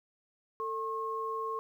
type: tone pair together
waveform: sine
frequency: 447.1 / 1080 Hz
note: A4 / C#6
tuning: +28 / -45 cents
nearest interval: octave + minor third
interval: 1527 cents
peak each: -37 / -34 dBFS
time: 0.6-1.59 s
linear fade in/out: 0 ms
effects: 11-bit